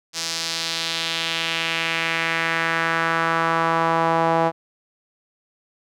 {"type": "tone with band-pass filter sweep", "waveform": "sawtooth", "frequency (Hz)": 164.81, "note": "E3", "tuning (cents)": 0, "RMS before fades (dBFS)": -22, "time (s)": [0.13, 4.52], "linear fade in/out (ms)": 50, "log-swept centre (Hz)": [5500, 780], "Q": 2, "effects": []}